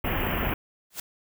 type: band-stop noise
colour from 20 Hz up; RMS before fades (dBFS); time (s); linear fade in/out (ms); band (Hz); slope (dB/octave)
pink; -27; 0.04-0.54; 5; 3100 to 13000; 96
type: noise with exponential growth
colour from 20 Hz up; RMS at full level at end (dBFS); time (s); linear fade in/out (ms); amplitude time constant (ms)
white; -28; 0.9-1; 5; 20
effects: none